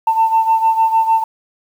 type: beating tone pair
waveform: sine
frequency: 894 / 900.6 Hz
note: A5 / A5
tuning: +27 / +40 cents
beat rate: 6.6 Hz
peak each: -11 / -16 dBFS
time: 0.07-1.24 s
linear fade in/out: 5 ms
effects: tanh soft clip ceiling -5 dBFS + 7-bit